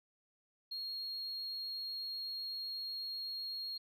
sine tone, 4273 Hz, C8, 36 cents sharp, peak -37 dBFS, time 0.71-3.78 s, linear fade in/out 10 ms, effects tanh soft clip ceiling -37 dBFS

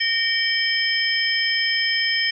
sine tone cluster, 1844 / 2291 / 3135 / 5200 Hz, A#6 / D7 / G7 / E8, -19 / -44 / -1 / -24 cents, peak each -23 / -26 / -24 / -24 dBFS, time 0-2.31 s, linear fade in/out 10 ms, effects none

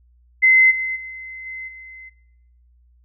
sine tone with level steps, 2057 Hz, C7, 30 cents flat, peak -9 / -22 / -32 / -29 / -37 dBFS, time 0.42-2.1 s, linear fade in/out 20 ms, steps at 0.7 / 0.95 / 1.45 / 1.67 s, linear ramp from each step 20 ms, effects noise-tail reverb RT60 0.9 s tail -20 dB re dry + added 60 Hz sine -52 dBFS peak until 3.04 s

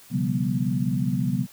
sine tone cluster, 126.4 / 141.7 / 177.4 / 196.7 / 242.3 Hz, B2 / C#3 / F3 / G3 / B3, +41 / +38 / +27 / +6 / -33 cents, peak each -28 dBFS, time 0.1-1.47 s, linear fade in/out 50 ms, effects white hiss -50 dBFS RMS until 1.52 s

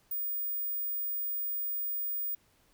sine tone, 15000 Hz, A#9, 10 cents sharp, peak -30 dBFS, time 0.11-2.35 s, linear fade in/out 5 ms, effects tanh soft clip ceiling -26 dBFS + pink hiss -67 dBFS RMS until 2.73 s

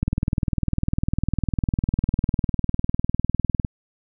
click train, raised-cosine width 5 ms, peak -8 dBFS, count 73, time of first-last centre 0.03-3.648 s, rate 19.9 Hz, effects none

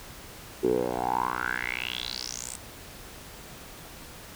10% pulse tone with band-pass filter sweep, 61.4 Hz, B1, 9 cents flat, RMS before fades -30 dBFS, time 0.63-2.57 s, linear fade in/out 10 ms, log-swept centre 380 to 8800 Hz, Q 6.6, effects pink hiss -45 dBFS RMS until 4.35 s

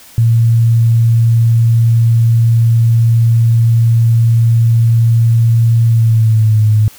sine tone with pitch glide, 115.2 to 107.49 Hz, A#2 to A2, -20 to -40 cents, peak -6 dBFS, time 0.18-6.88 s, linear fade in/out 0 ms, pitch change -120 cents, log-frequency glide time 5.88-6.64 s, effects white hiss -39 dBFS RMS until 6.98 s

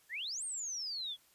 sine exponential two-way sweep, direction up then down, 1664 to 8870 to 3293 Hz, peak -37 dBFS, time 0.09-1.17 s, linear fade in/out 50 ms, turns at 0.44 s, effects white hiss -67 dBFS RMS until 1.34 s + resampled to 32000 Hz

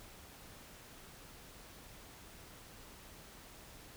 silence, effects pink hiss -55 dBFS RMS until 3.96 s

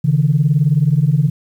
sine beating tone pair, 138.59 / 157.59 Hz, C#3 / D#3, 0 / +22 cents, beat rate 19 Hz, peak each -13 dBFS, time 0.04-1.3 s, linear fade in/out 10 ms, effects tanh soft clip ceiling -3 dBFS + 8-bit

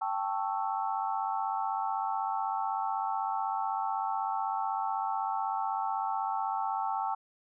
sine chord, A dominant seventh, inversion third, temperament equal, 784 / 880 / 1108.7 / 1318.5 Hz, G5 / A5 / C#6 / E6, 0 / 0 / 0 / 0 cents, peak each -33 / -33 / -38 / -38 dBFS, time 0.01-7.15 s, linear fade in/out 10 ms, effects none

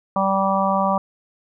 harmonic tone, 194 Hz, G3, 18 cents flat, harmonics 1 / 3 / 4 / 5 / 6, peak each -23 / -23 / -23 / -23 / -23 dBFS, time 0.16-0.98 s, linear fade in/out 2 ms, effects none

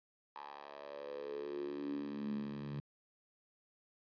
10% pulse tone with high-pass filter sweep, 71.7 Hz, D2, 41 cents flat, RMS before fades -43 dBFS, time 0.36-2.8 s, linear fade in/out 0 ms, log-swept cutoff 880 to 150 Hz, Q 7.7, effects resampled to 11025 Hz

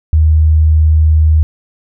sine tone, 78.1 Hz, D#2, 7 cents sharp, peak -5 dBFS, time 0.13-1.43 s, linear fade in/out 0 ms, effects none

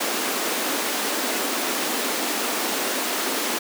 pink high-pass noise, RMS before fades -25 dBFS, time 0-3.59 s, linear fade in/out 10 ms, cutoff 230 Hz, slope 48 dB/octave, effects none

